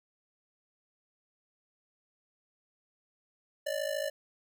square ring-modulated tone, 589 Hz, D5, 5 cents sharp, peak -29 dBFS, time 3.66-4.1 s, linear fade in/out 10 ms, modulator 26.8 Hz, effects none

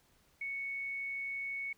sine tone, 2217 Hz, C#7, in tune, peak -36 dBFS, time 0.41-1.73 s, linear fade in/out 5 ms, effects pink hiss -69 dBFS RMS until 1.77 s

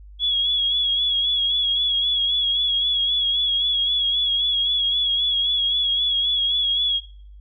sine tone with vibrato, 3349 Hz, G#7, 14 cents sharp, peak -18 dBFS, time 0.19-7.01 s, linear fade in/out 50 ms, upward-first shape sine, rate 3.8 Hz, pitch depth 43 cents each way, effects noise-tail reverb RT60 0.5 s tail -19 dB re dry + added 50 Hz sine -40 dBFS peak until 7.4 s

